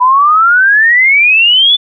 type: exponential sweep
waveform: sine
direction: up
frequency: 980 to 3520 Hz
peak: -4 dBFS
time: 0-1.77 s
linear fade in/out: 20 ms
effects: none